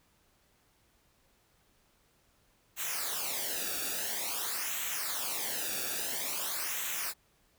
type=noise with flanger; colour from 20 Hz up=white; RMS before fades=-35 dBFS; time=2.76-7.14 s; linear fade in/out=50 ms; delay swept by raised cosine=0.2 to 0.98 ms; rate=0.49 Hz; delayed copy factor=-0.75; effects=pink hiss -69 dBFS RMS until 7.58 s